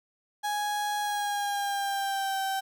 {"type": "tone with pitch glide", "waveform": "35% pulse", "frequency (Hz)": [830.6, 775], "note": ["G#5", "G5"], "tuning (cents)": [0, -20], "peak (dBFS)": -26, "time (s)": [0.43, 2.61], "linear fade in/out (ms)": 20, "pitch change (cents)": -120, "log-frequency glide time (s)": [1.01, 2.41], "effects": []}